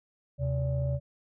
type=tone cluster; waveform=sine; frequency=77.2 / 131.8 / 575 Hz; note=D#2 / C3 / D5; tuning=-13 / +13 / -37 cents; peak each=-32 / -27 / -35 dBFS; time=0.38-1 s; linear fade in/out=50 ms; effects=tanh soft clip ceiling -19 dBFS